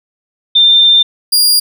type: tone pair in turn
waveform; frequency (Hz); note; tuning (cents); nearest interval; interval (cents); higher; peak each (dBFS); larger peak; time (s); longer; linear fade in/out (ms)
sine / sawtooth; 3592 / 4820; A7 / D8; +35 / +44; perfect fourth; 509; second; -4; neither; 0.55-1.03 / 1.32-1.6; first; 10
effects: none